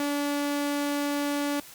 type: tone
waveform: sawtooth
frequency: 287.9 Hz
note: D4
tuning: 34 cents flat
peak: -22 dBFS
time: 0-1.6 s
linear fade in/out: 2 ms
effects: white hiss -47 dBFS RMS until 1.74 s + Opus 48 kbps